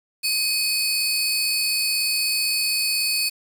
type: tone pair together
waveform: sawtooth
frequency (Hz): 2515 / 4481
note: D#7 / C#8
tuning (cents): +18 / +18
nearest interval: minor seventh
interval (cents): 1000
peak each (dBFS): -22 / -19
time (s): 0.23-3.3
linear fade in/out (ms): 20
effects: 7-bit

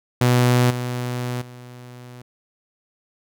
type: tone with level steps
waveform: sawtooth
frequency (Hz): 123.47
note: B2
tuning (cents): 0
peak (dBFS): -10 / -20 / -34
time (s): 0.21-2.22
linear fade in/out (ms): 5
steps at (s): 0.7 / 1.41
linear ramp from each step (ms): 10
effects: none

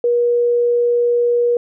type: tone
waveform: sine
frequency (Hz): 479.3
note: A#4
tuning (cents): +48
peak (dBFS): -12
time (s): 0.04-1.57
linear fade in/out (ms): 2
effects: none

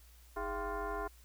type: tone with frequency modulation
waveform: sine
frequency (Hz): 316.1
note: D#4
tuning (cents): +27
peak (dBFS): -35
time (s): 0.36-1.08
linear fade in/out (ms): 10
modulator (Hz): 363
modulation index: 2.9
effects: added 59 Hz sine -57 dBFS peak until 1.24 s + white hiss -64 dBFS RMS until 1.24 s

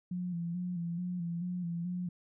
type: tone with vibrato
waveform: sine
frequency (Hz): 174.61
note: F3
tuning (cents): 0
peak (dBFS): -33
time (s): 0.11-2.09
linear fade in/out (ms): 5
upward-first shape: square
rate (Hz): 2.3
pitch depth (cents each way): 46
effects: none

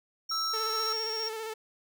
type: tone with tremolo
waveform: triangle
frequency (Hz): 5550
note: F8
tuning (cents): -12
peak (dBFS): -29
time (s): 0.29-1.29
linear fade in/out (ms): 10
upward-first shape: sine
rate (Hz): 2.1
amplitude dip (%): 25
type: tone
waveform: square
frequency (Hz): 1318.5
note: E6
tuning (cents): 0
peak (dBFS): -33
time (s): 0.31-0.93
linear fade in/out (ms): 5
type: tone with vibrato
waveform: sawtooth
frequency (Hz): 441.8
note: A4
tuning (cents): +7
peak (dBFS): -31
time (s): 0.53-1.54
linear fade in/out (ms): 10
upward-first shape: square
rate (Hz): 15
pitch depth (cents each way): 27
effects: none

